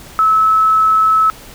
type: tone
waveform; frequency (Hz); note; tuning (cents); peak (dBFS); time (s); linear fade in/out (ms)
sine; 1299; E6; -26; -8; 0.19-1.3; 0
effects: pink hiss -37 dBFS RMS until 1.54 s